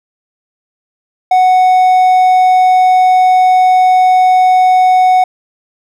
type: tone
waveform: triangle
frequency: 740 Hz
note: F#5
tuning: in tune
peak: -3 dBFS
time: 1.31-5.24 s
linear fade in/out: 5 ms
effects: none